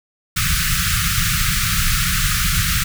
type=band-stop noise; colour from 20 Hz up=pink; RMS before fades=-18 dBFS; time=0.36-2.84 s; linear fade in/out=10 ms; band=190 to 1200 Hz; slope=96 dB/octave; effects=none